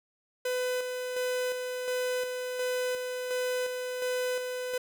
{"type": "tone with tremolo", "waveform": "45% pulse", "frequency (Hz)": 502, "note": "B4", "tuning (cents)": 28, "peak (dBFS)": -28, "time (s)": [0.45, 4.78], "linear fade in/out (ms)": 5, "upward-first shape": "square", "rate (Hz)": 1.4, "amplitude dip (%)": 40, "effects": []}